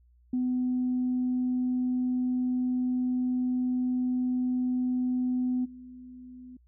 sine tone with level steps, 251.6 Hz, B3, 32 cents sharp, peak -24 / -43 dBFS, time 0.33-6.57 s, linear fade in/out 5 ms, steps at 5.64 s, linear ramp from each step 20 ms, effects tanh soft clip ceiling -20 dBFS + added 60 Hz sine -58 dBFS peak until 6.67 s

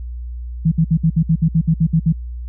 sine tone bursts, 162.1 Hz, E3, 29 cents flat, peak -10 dBFS, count 12, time 0.65-2.126 s, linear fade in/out 10 ms, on 68 ms, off 60 ms, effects added 60 Hz sine -25 dBFS peak until 2.48 s

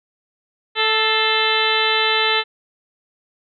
harmonic tone with a mistuned harmonic, 440 Hz, A4, in tune, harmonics 1 / 2 / 3 / 4 / 5 / 6 / 7 / 8 / 9, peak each -24 / -24 / -24 / -24 / -24 / -24 / -24 / -24 / -24 dBFS, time 0.75-2.44 s, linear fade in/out 50 ms, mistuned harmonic 5, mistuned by -68 cents, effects none

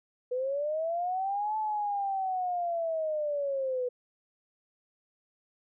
sine linear two-way sweep, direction up then down, 490.2 to 871 to 490.2 Hz, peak -28 dBFS, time 0.31-3.89 s, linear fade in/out 10 ms, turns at 1.57 s, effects none

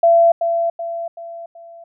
sine tone with echo, 675 Hz, E5, 41 cents sharp, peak -8 dBFS, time 0.03-0.32 s, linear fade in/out 5 ms, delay 380 ms, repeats 4, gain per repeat -7 dB, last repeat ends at 1.84 s, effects none

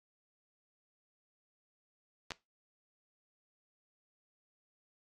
clicks, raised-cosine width 0.2 ms, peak -21 dBFS, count 2, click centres 2.307 / 2.319 s, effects noise-tail reverb RT60 0.2 s tail -19 dB re dry + AAC 32 kbps

